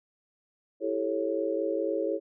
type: chord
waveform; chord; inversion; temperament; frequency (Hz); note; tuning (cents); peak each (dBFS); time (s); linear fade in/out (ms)
sine; A dominant seventh; second; just; 330 / 396 / 440 / 550; E4 / G4 / A4 / C#5; +2 / +18 / 0 / -14; -32 / -33 / -32 / -31; 0.8-2.2; 50
effects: none